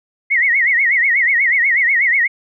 sine tone with vibrato, 2028 Hz, B6, 45 cents sharp, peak -11 dBFS, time 0.3-2.28 s, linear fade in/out 20 ms, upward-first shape sine, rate 8.2 Hz, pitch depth 160 cents each way, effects none

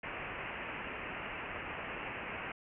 white low-pass noise, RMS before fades -42 dBFS, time 0.03-2.52 s, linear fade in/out 5 ms, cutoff 2800 Hz, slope 96 dB/octave, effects none

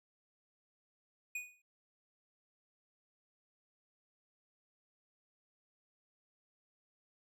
square tone with exponential decay, 2475 Hz, D#7, 10 cents flat, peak -36 dBFS, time 1.35-1.62 s, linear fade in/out 5 ms, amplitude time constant 57 ms, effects low-pass 12000 Hz 12 dB/octave

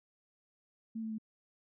sine tone with pitch steps, 223.8 / 221.1 / 218.4 Hz, A3 / A3 / A3, +30 / +9 / -13 cents, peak -36 dBFS, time 0.95-1.184 s, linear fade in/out 10 ms, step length 78 ms, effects none

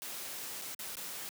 white noise with dropouts, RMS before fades -42 dBFS, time 0.02-1.29 s, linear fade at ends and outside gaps 0 ms, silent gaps 0.615-0.619 / 0.746-0.792 / 0.954-0.969 s, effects high-pass 150 Hz 12 dB/octave

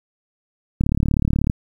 click train, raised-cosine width 5 ms, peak -6 dBFS, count 26, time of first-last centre 0.81-1.499 s, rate 36.3 Hz, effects 8-bit

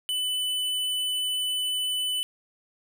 square tone, 2998 Hz, F#7, 22 cents sharp, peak -26 dBFS, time 0.09-2.23 s, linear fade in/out 0 ms, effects none

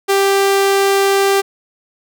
sawtooth tone, 393.6 Hz, G4, 7 cents sharp, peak -7 dBFS, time 0.08-1.42 s, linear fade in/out 20 ms, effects none

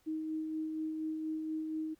sine tone with tremolo, 314.3 Hz, D#4, 18 cents sharp, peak -33 dBFS, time 0.06-1.95 s, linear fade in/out 20 ms, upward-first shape sine, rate 4.2 Hz, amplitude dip 30%, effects pink hiss -71 dBFS RMS until 1.99 s

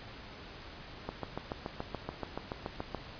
click train, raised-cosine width 1 ms, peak -21 dBFS, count 14, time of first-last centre 1.09-2.947 s, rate 7 Hz, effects pink hiss -48 dBFS RMS until 3.19 s + resampled to 11025 Hz

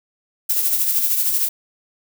violet noise with tremolo, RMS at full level -17 dBFS, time 0.49-1.49 s, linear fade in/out 10 ms, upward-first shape sine, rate 13 Hz, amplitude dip 45%, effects none

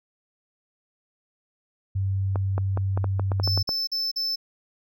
sine tone, 96.8 Hz, G2, 21 cents flat, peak -22 dBFS, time 1.95-3.63 s, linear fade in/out 10 ms
clicks, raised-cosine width 1 ms, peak -15 dBFS, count 11, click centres 2.358 / 2.58 / 2.774 / 2.975 / 3.043 / 3.196 / 3.318 / 3.399 / 3.476 / 3.576 / 3.691 s
triangle tone bursts, 5274 Hz, E8, in tune, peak -23 dBFS, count 4, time 3.43-4.359 s, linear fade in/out 10 ms, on 200 ms, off 43 ms
effects none

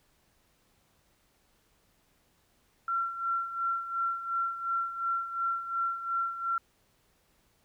sine tone with tremolo, 1362 Hz, F6, 44 cents flat, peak -26 dBFS, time 2.88-6.58 s, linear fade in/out 2 ms, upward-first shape sine, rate 2.8 Hz, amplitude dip 70%, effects pink hiss -69 dBFS RMS until 7.64 s

